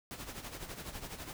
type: noise with tremolo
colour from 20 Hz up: pink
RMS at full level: -42 dBFS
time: 0.11-1.33 s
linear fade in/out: 0 ms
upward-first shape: sine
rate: 12 Hz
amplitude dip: 65%
effects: none